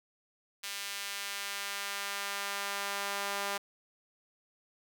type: tone with high-pass filter sweep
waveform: sawtooth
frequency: 200 Hz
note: G3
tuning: 35 cents sharp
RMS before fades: -37 dBFS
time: 0.63-3.58 s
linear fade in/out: 10 ms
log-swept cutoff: 2500 to 800 Hz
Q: 0.82
effects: none